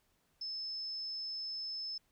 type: tone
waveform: sine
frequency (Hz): 5240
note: E8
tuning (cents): -11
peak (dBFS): -38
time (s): 0.41-1.98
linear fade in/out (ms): 5
effects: pink hiss -75 dBFS RMS until 2.11 s